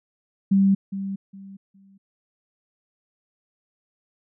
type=tone with echo; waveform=sine; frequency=195.3 Hz; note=G3; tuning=6 cents flat; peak=-14 dBFS; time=0.51-0.75 s; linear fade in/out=10 ms; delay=410 ms; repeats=3; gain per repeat=-12 dB; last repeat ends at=1.98 s; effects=none